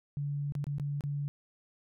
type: tone with dropouts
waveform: sine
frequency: 143.5 Hz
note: D3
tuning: 40 cents flat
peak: -31 dBFS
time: 0.17-1.28 s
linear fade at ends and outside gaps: 0 ms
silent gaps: 0.522-0.552 / 0.642-0.668 / 0.783-0.798 / 1.008-1.038 s
effects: none